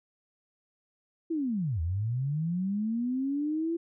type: linear two-way sweep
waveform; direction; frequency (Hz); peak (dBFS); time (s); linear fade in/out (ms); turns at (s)
sine; down then up; 340 to 77.78 to 340; -27; 1.3-3.77; 10; 1.81
effects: none